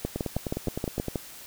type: two click trains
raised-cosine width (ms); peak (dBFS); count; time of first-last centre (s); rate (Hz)
2; -16 / -14; 10 / 8; 0.16-1.083 / 0.05-1.158; 9.75 / 6.32
effects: white hiss -45 dBFS RMS until 1.46 s